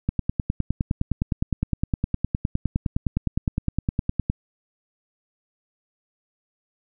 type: click train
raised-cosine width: 5 ms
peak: -9 dBFS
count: 42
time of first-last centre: 0.09-4.299 s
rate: 9.74 Hz
effects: none